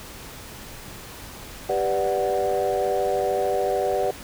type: chord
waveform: sine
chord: G major seventh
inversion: none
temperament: equal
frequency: 392 / 493.9 / 587.3 / 740 Hz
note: G4 / B4 / D5 / F#5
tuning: 0 / 0 / 0 / 0 cents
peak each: -25 dBFS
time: 1.69-4.11 s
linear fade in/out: 5 ms
effects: tanh soft clip ceiling -14 dBFS + pink hiss -40 dBFS RMS until 4.23 s